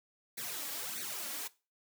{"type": "noise with flanger", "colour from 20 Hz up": "white", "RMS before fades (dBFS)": -40, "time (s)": [0.37, 1.48], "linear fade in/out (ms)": 10, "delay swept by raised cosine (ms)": [0.48, 3.68], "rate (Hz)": 1.6, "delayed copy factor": 0.85, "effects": ["noise-tail reverb RT60 0.3 s tail -19 dB re dry", "high-pass 150 Hz 12 dB/octave"]}